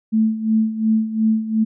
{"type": "tone with tremolo", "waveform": "sine", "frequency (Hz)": 220, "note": "A3", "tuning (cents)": 0, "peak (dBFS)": -12, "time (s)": [0.12, 1.65], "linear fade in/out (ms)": 20, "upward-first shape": "sine", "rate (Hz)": 2.8, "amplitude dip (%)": 75, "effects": []}